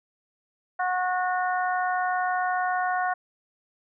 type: harmonic tone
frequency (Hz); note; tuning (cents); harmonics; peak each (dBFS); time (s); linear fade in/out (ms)
365.4; F#4; -22; 2 / 3 / 4 / 5; -25 / -31 / -30 / -35; 0.79-3.14; 10
effects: none